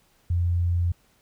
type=tone; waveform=sine; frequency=86.9 Hz; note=F2; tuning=8 cents flat; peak=-20 dBFS; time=0.3-0.92 s; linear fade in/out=5 ms; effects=pink hiss -63 dBFS RMS until 1.21 s